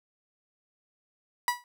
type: tone with exponential decay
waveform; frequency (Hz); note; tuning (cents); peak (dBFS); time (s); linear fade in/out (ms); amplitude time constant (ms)
30% pulse; 975; B5; -23; -18; 1.48-1.64; 1; 34
effects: none